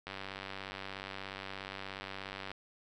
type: click train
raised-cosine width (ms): 0.3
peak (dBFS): -25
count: 238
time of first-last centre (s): 0.07-2.516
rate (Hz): 96.9
effects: none